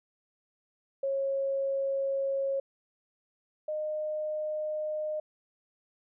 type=tone pair in turn; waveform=sine; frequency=546 / 612.9 Hz; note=C#5 / D#5; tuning=-26 / -26 cents; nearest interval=major second; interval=200 cents; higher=second; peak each=-27 / -30 dBFS; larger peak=first; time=1.03-2.6 / 3.68-5.2 s; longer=first; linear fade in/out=5 ms; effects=none